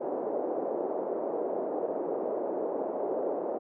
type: band-pass noise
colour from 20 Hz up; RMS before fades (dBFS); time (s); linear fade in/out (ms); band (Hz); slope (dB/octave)
pink; -32; 0-3.59; 20; 360 to 660; 24
effects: none